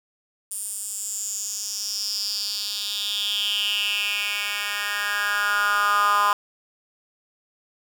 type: tone with high-pass filter sweep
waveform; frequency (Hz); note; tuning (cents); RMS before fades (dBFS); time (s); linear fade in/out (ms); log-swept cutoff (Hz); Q
10% pulse; 204.9; G#3; -23; -25; 0.51-6.33; 2; 9300 to 1100; 5.5
effects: 8-bit